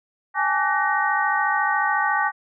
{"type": "tone cluster", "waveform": "sine", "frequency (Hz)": [809, 863, 1154, 1511, 1874], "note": ["G#5", "A5", "D6", "F#6", "A#6"], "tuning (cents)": [-46, -34, -31, 36, 9], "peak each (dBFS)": -25, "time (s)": [0.34, 2.32], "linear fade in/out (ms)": 50, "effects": []}